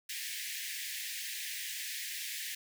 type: high-pass noise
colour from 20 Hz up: pink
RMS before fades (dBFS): -40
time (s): 0.09-2.55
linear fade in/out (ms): 5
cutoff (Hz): 1700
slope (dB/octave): 96
effects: none